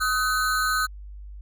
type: ring-modulated tone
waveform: square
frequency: 1386 Hz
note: F6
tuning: 14 cents flat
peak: -19 dBFS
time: 0-0.87 s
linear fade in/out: 20 ms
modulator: 122 Hz
effects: added 50 Hz sine -37 dBFS peak until 1.41 s